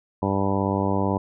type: harmonic tone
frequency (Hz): 98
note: G2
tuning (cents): 0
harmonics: 1 / 2 / 3 / 4 / 5 / 6 / 7 / 8 / 9 / 10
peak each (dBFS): -27 / -26 / -28 / -30 / -31 / -31 / -35 / -34 / -31 / -31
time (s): 0.22-1.18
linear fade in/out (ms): 5
effects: none